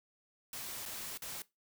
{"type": "noise with dropouts", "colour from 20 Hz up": "white", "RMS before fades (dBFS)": -43, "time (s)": [0.53, 1.42], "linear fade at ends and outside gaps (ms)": 2, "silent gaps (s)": [[0.855, 0.859], [1.175, 1.22]], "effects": ["noise-tail reverb RT60 0.2 s tail -19 dB re dry"]}